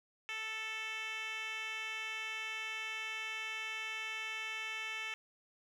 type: tone with band-pass filter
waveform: 10% pulse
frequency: 440 Hz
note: A4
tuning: in tune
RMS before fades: -41 dBFS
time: 0.29-5.14 s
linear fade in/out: 0 ms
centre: 2700 Hz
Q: 2.2
effects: none